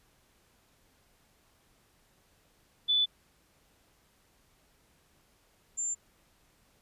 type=tone pair in turn; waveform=sine; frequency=3482 / 7260 Hz; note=A7 / A#8; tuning=-19 / -47 cents; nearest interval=octave + minor second; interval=1272 cents; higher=second; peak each=-23 / -30 dBFS; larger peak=first; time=2.88-3.06 / 5.77-5.95 s; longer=neither; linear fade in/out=20 ms; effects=pink hiss -67 dBFS RMS until 6.81 s + resampled to 32000 Hz